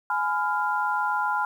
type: chord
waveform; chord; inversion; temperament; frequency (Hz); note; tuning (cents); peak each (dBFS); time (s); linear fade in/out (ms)
sine; F diminished; first; just; 838.1 / 1005.8 / 1396.9; Ab5 / Cb6 / F6; +16 / +31 / 0; -27; 0.1-1.45; 2
effects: 9-bit